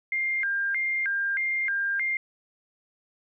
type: tone with vibrato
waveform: sine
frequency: 1837 Hz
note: A#6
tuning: 26 cents flat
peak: -24 dBFS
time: 0.12-2.17 s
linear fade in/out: 2 ms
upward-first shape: square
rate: 1.6 Hz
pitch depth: 240 cents each way
effects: none